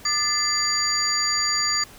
sine tone cluster, 1201 / 1746 / 2054 / 4709 / 6840 Hz, D6 / A6 / C7 / D8 / A8, +38 / -14 / -33 / +4 / -50 cents, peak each -28 / -31 / -31 / -22 / -26 dBFS, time 0.05-1.84 s, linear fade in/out 5 ms, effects tanh soft clip ceiling -9 dBFS + pink hiss -46 dBFS RMS until 1.98 s

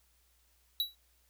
square tone with exponential decay, 3910 Hz, B7, 18 cents flat, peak -26 dBFS, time 0.8-0.95 s, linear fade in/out 1 ms, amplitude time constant 32 ms, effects added 60 Hz sine -70 dBFS peak until 1.29 s + white hiss -71 dBFS RMS until 1.29 s

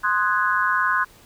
sine chord, Ab dominant seventh, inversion first, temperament equal, 1046.5 / 1244.5 / 1480 / 1661.2 Hz, C6 / Eb6 / Gb6 / Ab6, 0 / 0 / 0 / 0 cents, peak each -22 / -26 / -22 / -25 dBFS, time 0.03-1.05 s, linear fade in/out 20 ms, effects pink hiss -51 dBFS RMS until 1.25 s

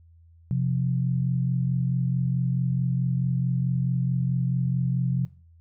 sine tone pair together, 129.59 / 174.2 Hz, C3 / F3, -16 / -4 cents, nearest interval perfect fourth, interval 512 cents, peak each -23 / -27 dBFS, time 0.51-5.25 s, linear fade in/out 0 ms, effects noise-tail reverb RT60 0.4 s tail -20 dB re dry + added 83 Hz sine -51 dBFS peak until 5.6 s

